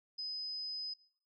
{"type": "tone", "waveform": "sine", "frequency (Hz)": 5030, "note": "D#8", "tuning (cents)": 18, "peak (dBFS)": -38, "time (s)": [0.18, 0.94], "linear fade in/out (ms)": 10, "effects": ["noise-tail reverb RT60 0.5 s tail -18 dB re dry"]}